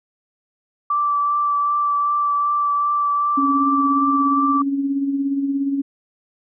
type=tone with vibrato; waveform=sine; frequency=1165 Hz; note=D6; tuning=14 cents flat; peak=-16 dBFS; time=0.9-4.62 s; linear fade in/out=5 ms; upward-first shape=triangle; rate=2.6 Hz; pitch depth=14 cents each way
type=tone with tremolo; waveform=sine; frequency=277.2 Hz; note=C#4; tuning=in tune; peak=-16 dBFS; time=3.37-5.82 s; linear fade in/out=10 ms; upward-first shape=sine; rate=17 Hz; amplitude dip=45%
effects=none